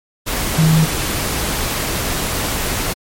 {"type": "tone in noise", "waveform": "sine", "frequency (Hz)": 159, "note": "D#3", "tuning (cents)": 38, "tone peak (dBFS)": -9, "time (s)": [0.57, 0.86], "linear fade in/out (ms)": 20, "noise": "pink", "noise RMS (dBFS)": -20, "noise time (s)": [0.26, 2.94], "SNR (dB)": 8, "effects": ["MP3 64 kbps"]}